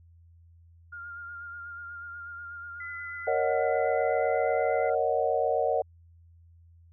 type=tone with vibrato; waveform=sine; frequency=1405 Hz; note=F6; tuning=10 cents sharp; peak=-38 dBFS; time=0.92-4.95 s; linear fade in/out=10 ms; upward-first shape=sine; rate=8.2 Hz; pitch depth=24 cents each way
type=tone with pitch glide; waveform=sine; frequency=2012 to 2048 Hz; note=B6 to C7; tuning=+32 to -38 cents; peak=-38 dBFS; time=2.8-4.9 s; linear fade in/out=5 ms; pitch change=+30 cents; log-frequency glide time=3.58-4.57 s
type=chord; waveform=sine; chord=D# minor seventh; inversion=second; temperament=equal; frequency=466.2 / 554.4 / 622.3 / 740 Hz; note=A#4 / C#5 / D#5 / F#5; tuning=0 / 0 / 0 / 0 cents; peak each=-29 dBFS; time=3.27-5.82 s; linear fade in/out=5 ms
effects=added 84 Hz sine -53 dBFS peak until 6.92 s